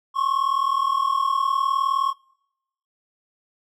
triangle tone pair together, 1069.3 / 1108.7 Hz, C6 / C#6, +37 / 0 cents, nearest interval minor second, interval 63 cents, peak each -20 dBFS, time 0.14-2.14 s, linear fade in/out 50 ms, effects noise-tail reverb RT60 0.8 s tail -26 dB re dry

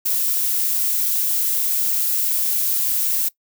violet noise, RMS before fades -20 dBFS, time 0.05-3.29 s, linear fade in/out 10 ms, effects noise-tail reverb RT60 0.1 s tail -21 dB re dry

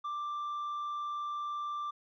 sine tone with tanh clipping, 1179 Hz, D6, 6 cents sharp, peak -35 dBFS, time 0.04-1.91 s, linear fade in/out 10 ms, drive 3 dB, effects none

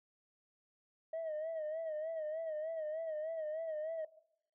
sine tone with vibrato, 632 Hz, D#5, 27 cents sharp, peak -35 dBFS, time 1.13-4.05 s, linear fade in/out 5 ms, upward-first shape sine, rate 3.3 Hz, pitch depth 74 cents each way, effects noise-tail reverb RT60 0.7 s tail -18 dB re dry + tanh soft clip ceiling -35 dBFS

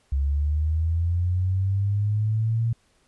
sine linear sweep, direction up, 67.5 to 116.54 Hz, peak -20 dBFS, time 0.12-2.73 s, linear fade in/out 5 ms, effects pink hiss -64 dBFS RMS until 3.07 s + resampled to 24000 Hz

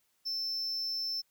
triangle tone, 5320 Hz, E8, 15 cents sharp, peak -31 dBFS, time 0.25-1.22 s, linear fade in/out 20 ms, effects white hiss -74 dBFS RMS until 1.3 s

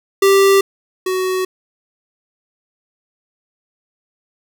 square tone pair in turn, 392 / 372.7 Hz, G4 / F#4, 0 / +13 cents, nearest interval minor second, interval 87 cents, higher first, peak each -9 / -17 dBFS, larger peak first, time 0.22-0.61 / 1.06-1.45 s, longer neither, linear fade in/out 5 ms, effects none

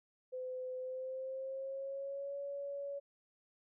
sine tone with pitch glide, 510 to 562.6 Hz, C5 to C#5, -44 to +26 cents, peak -39 dBFS, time 0.32-3 s, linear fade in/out 20 ms, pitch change +170 cents, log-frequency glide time 0.77-2.37 s, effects none

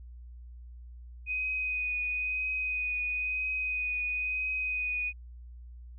sine tone with vibrato, 2498 Hz, D#7, 6 cents sharp, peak -29 dBFS, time 1.26-5.13 s, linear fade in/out 50 ms, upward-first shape triangle, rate 1 Hz, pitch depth 19 cents each way, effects added 60 Hz sine -44 dBFS peak until 5.98 s

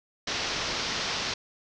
white low-pass noise, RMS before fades -31 dBFS, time 0.27-1.34 s, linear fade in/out 5 ms, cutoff 5800 Hz, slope 48 dB/octave, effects none

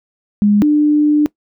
sine tone pair in turn, 206.3 / 298.2 Hz, G#3 / D4, -11 / +27 cents, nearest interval tritone, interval 638 cents, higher second, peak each -8 dBFS, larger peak neither, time 0.42-0.62 / 0.62-1.26 s, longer second, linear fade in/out 0 ms, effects noise-tail reverb RT60 0.1 s tail -21 dB re dry

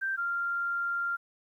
sine tone pair in turn, 1568 / 1390.5 Hz, G6 / F6, 0 / -8 cents, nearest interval major second, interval 208 cents, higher first, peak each -28 dBFS, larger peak neither, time 0.01-0.17 / 0.17-1.17 s, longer second, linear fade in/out 20 ms, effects 11-bit

